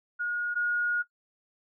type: tone pair in turn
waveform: sine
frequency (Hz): 1439 / 1439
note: F#6 / F#6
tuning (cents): -49 / -49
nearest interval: unison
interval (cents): 0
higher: neither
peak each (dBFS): -27 / -24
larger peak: second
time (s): 0.19-0.55 / 0.55-1.03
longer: second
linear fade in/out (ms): 20
effects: noise-tail reverb RT60 0.1 s tail -19 dB re dry